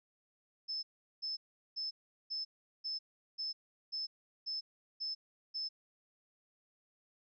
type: tone bursts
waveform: sine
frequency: 5250 Hz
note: E8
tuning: 8 cents flat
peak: -36 dBFS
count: 10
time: 0.68-5.69 s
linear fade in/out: 20 ms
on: 150 ms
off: 390 ms
effects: none